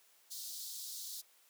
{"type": "high-pass noise", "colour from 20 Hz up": "pink", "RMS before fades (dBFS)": -45, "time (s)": [0.3, 1.22], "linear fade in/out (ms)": 20, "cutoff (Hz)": 3800, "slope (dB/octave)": 48, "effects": ["white hiss -67 dBFS RMS until 1.49 s", "high-pass 400 Hz 12 dB/octave"]}